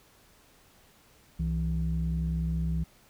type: tone pair together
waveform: sine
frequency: 65.1 / 164.04 Hz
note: C2 / E3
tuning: -8 / -8 cents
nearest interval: octave + major third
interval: 1600 cents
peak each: -28 dBFS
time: 1.39-2.84 s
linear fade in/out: 10 ms
effects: tanh soft clip ceiling -21 dBFS + pink hiss -60 dBFS RMS until 3.09 s